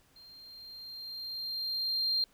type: tone with level ramp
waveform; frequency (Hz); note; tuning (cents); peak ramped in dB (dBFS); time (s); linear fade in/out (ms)
triangle; 4186; C8; 0; -51 to -23; 0.16-2.24; 2
effects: tanh soft clip ceiling -24 dBFS + pink hiss -66 dBFS RMS until 2.33 s